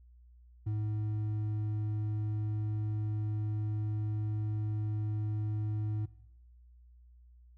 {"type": "tone with hard clipping", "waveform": "triangle", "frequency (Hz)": 106.6, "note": "G#2", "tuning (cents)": 46, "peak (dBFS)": -32, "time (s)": [0.66, 6.06], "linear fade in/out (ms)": 10, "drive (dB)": 8, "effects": ["noise-tail reverb RT60 0.9 s tail -21 dB re dry", "added 60 Hz sine -55 dBFS peak until 7.57 s"]}